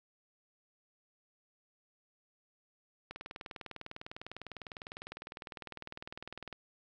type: click train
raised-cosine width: 0.3 ms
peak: -27 dBFS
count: 69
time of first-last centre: 3.11-6.527 s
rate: 19.9 Hz
effects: none